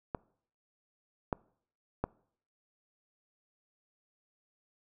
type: clicks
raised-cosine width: 1 ms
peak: -19 / -16 / -16 dBFS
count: 3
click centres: 0.148 / 1.328 / 2.04 s
effects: noise-tail reverb RT60 0.6 s tail -24 dB re dry